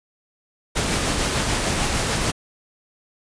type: noise with tremolo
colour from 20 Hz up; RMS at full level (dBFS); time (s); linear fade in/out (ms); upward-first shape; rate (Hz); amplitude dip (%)
pink; -21; 0.75-2.32; 20; sine; 6.7; 25
effects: resampled to 22050 Hz